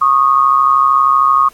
sine tone pair together, 1101 / 1234 Hz, C#6 / D#6, -12 / -15 cents, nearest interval major second, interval 197 cents, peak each -10 dBFS, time 0.01-1.49 s, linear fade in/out 10 ms, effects pink hiss -44 dBFS RMS until 1.53 s + MP3 64 kbps

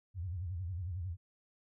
sine tone with vibrato, 89.2 Hz, F2, 37 cents sharp, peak -36 dBFS, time 0.14-1.17 s, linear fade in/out 50 ms, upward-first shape sine, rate 11 Hz, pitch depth 160 cents each way, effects none

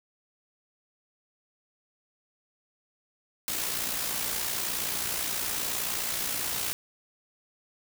white noise with amplitude modulation, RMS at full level -29 dBFS, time 3.48-6.73 s, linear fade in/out 0 ms, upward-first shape sine, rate 59.1 Hz, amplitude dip 45%, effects none

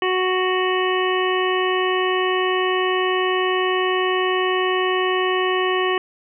harmonic tone, 370 Hz, F#4, in tune, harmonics 1 / 2 / 3 / 5 / 6 / 7 / 8, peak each -20 / -28 / -24 / -26 / -33 / -32 / -28 dBFS, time 0.02-5.98 s, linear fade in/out 2 ms, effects none

